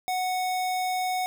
square tone, 738 Hz, F#5, 5 cents flat, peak -26 dBFS, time 0.08-1.26 s, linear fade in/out 0 ms, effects none

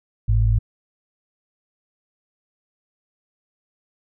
sine tone pair together, 50.83 / 107.8 Hz, G#1 / A2, -37 / -35 cents, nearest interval octave + minor second, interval 1302 cents, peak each -17 dBFS, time 0.28-0.59 s, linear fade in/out 10 ms, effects none

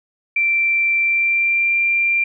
sine tone with pitch glide, 2349 to 2374 Hz, D7 to D7, 0 to +18 cents, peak -14 dBFS, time 0.36-2.24 s, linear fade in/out 5 ms, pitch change +18 cents, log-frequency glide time 1-1.75 s, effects none

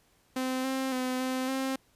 sawtooth tone with pitch steps, 258.5 / 264.5 / 255.1 / 258.4 / 265.5 Hz, C4 / C4 / C4 / C4 / C4, -21 / +19 / -44 / -21 / +25 cents, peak -25 dBFS, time 0.36-1.76 s, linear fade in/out 5 ms, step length 280 ms, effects pink hiss -66 dBFS RMS until 1.95 s + resampled to 32000 Hz

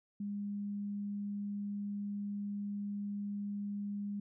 sine tone, 203.4 Hz, G#3, 36 cents flat, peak -36 dBFS, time 0.2-4.2 s, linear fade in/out 5 ms, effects none

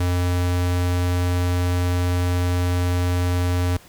square tone, 89 Hz, F2, 33 cents sharp, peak -19 dBFS, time 0-3.77 s, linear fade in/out 5 ms, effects pink hiss -48 dBFS RMS until 3.88 s

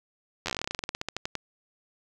slowing click train, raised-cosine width 0.2 ms, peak -13 dBFS, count 23, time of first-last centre 0.46-1.353 s, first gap 11 ms, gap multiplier 1.11, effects none

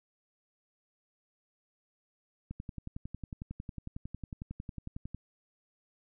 click train, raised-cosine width 5 ms, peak -27 dBFS, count 30, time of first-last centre 2.51-5.146 s, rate 11 Hz, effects none

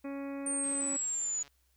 harmonic tone, 277.7 Hz, C#4, 3 cents sharp, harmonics 1 / 2 / 3 / 4 / 5 / 6 / 7 / 8 / 9, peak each -37 / -43 / -53 / -52 / -56 / -59 / -57 / -59 / -56 dBFS, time 0.04-0.97 s, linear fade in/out 10 ms
sine exponential sweep, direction down, 8870 to 6840 Hz, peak -31 dBFS, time 0.46-1.43 s, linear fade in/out 5 ms
click train, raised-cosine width 0.2 ms, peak -38 dBFS, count 120, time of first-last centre 0.64-1.478 s, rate 142 Hz
effects added 63 Hz sine -70 dBFS peak until 1.76 s + white hiss -74 dBFS RMS until 1.76 s

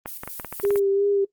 clicks, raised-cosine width 0.5 ms, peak -17 dBFS, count 10, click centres 0.059 / 0.235 / 0.276 / 0.398 / 0.447 / 0.526 / 0.599 / 0.651 / 0.706 / 0.758 s
violet noise with tremolo, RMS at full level -35 dBFS, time 0.06-0.8 s, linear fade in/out 20 ms, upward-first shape square, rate 4.3 Hz, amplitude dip 50%
sine tone with vibrato, 399 Hz, G4, 31 cents sharp, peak -18 dBFS, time 0.63-1.25 s, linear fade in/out 10 ms, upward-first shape sine, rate 2.8 Hz, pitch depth 27 cents each way
effects noise-tail reverb RT60 0.1 s tail -18 dB re dry + Opus 32 kbps

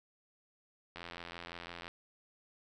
click train, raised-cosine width 0.3 ms, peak -28 dBFS, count 80, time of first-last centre 0.96-1.88 s, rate 85.9 Hz, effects none

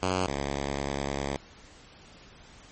5% pulse tone pair in turn, 92.5 / 69.83 Hz, F#2 / C#2, 0 / +13 cents, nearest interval perfect fourth, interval 487 cents, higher first, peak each -14 / -18 dBFS, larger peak first, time 0.02-0.27 / 0.27-1.37 s, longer second, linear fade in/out 10 ms, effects pink hiss -52 dBFS RMS until 2.71 s + MP3 32 kbps

